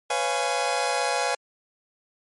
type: chord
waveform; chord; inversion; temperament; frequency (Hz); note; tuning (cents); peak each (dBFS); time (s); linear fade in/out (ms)
sawtooth; C# dominant seventh; third; just; 498.9 / 554.4 / 693 / 831.5; B4 / C#5 / E#5 / G#5; +17 / 0 / -14 / +2; -26 / -26 / -25 / -23; 0.1-1.35; 5
effects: MP3 48 kbps